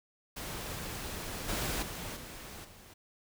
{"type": "noise with level steps", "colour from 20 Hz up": "pink", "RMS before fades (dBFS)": [-40, -34, -41, -46, -54], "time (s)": [0.36, 2.94], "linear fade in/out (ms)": 10, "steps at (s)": [1.48, 1.82, 2.16, 2.64], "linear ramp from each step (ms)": 10, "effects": []}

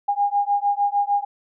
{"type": "beating tone pair", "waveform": "sine", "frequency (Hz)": [809, 815.6], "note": ["G#5", "G#5"], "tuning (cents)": [-46, -32], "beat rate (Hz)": 6.6, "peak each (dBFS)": -21, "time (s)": [0.08, 1.25], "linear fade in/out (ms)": 10, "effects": []}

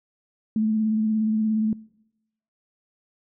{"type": "tone with vibrato", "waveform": "sine", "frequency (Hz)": 217.6, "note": "A3", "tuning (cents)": -19, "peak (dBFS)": -19, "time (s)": [0.56, 1.73], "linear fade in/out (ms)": 2, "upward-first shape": "sine", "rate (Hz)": 17, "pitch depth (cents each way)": 25, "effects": ["noise-tail reverb RT60 0.9 s tail -24 dB re dry"]}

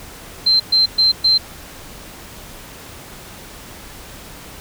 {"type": "tone bursts", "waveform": "sine", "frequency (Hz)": 4120, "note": "C8", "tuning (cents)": -28, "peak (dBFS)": -10, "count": 4, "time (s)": [0.46, 1.38], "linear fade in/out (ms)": 10, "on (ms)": 140, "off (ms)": 120, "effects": ["pink hiss -37 dBFS RMS until 4.6 s"]}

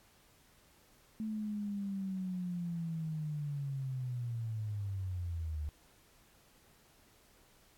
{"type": "linear sweep", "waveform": "sine", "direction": "down", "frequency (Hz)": [220, 72.9], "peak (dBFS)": -35, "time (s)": [1.2, 5.69], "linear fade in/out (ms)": 0, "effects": ["pink hiss -65 dBFS RMS until 7.77 s", "AAC 64 kbps"]}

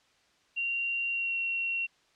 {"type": "tone with pitch glide", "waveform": "sine", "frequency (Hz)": [2762, 2735], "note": ["F7", "F7"], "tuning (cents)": [-20, -37], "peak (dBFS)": -28, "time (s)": [0.56, 1.87], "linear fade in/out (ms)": 20, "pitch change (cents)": -17, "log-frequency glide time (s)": [1.1, 1.35], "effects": ["white hiss -66 dBFS RMS until 2.15 s", "low-pass 5000 Hz 12 dB/octave"]}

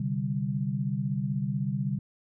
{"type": "chord", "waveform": "sine", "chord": "C suspended second", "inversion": "none", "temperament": "equal", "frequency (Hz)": [130.81, 146.83, 196], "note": ["C3", "D3", "G3"], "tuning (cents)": [0, 0, 0], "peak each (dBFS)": -31, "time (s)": [0, 1.99], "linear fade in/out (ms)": 5, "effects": []}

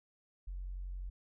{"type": "tone", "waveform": "sine", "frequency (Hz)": 45.68, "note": "F#1", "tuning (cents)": -21, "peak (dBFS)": -38, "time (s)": [0.47, 1.1], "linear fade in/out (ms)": 10, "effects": ["tanh soft clip ceiling -34 dBFS"]}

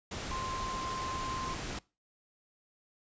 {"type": "tone in noise", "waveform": "sine", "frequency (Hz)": 1046.5, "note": "C6", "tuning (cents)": 0, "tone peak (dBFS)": -36, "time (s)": [0.31, 1.54], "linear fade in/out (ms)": 5, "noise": "pink", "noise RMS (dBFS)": -39, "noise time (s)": [0.11, 1.79], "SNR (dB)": 0, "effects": ["noise-tail reverb RT60 0.3 s tail -23 dB re dry", "resampled to 16000 Hz"]}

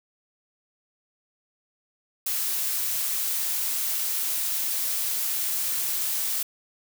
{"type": "noise", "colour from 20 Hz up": "blue", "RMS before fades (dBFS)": -27, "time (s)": [2.26, 6.43], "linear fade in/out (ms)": 5, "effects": []}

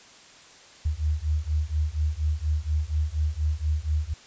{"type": "beating tone pair", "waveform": "sine", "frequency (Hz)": [74.4, 78.6], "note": ["D2", "D#2"], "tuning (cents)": [23, 18], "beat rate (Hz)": 4.2, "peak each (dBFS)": -26, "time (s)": [0.85, 4.14], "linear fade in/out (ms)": 10, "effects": ["white hiss -50 dBFS RMS until 4.26 s", "resampled to 16000 Hz"]}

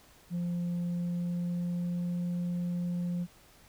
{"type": "tone with pitch glide", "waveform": "sine", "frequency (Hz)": [174.3, 175.61], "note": ["F3", "F3"], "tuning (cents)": [-3, 10], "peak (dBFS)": -27, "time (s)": [0.3, 3.27], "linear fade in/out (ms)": 50, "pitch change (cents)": 13, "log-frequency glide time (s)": [0.85, 2.26], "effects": ["tanh soft clip ceiling -29 dBFS", "pink hiss -59 dBFS RMS until 3.68 s"]}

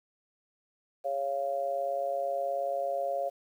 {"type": "harmonic tone", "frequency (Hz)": 138.59, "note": "C#3", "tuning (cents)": 0, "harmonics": [3, 4, 5], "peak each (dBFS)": [-43, -31, -32], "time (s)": [1.04, 3.3], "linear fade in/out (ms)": 20, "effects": ["10-bit"]}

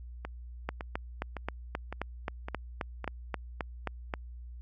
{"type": "two click trains", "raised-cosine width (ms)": 0.5, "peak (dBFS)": [-22, -17], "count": [6, 14], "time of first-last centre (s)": [[0.25, 3.043], [0.69, 4.138]], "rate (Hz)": [1.79, 3.77], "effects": ["added 60 Hz sine -42 dBFS peak until 4.61 s"]}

